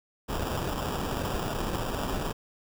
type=noise with sample-and-hold; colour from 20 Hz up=pink; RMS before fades=-31 dBFS; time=0.28-2.33 s; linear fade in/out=20 ms; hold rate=2100 Hz; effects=none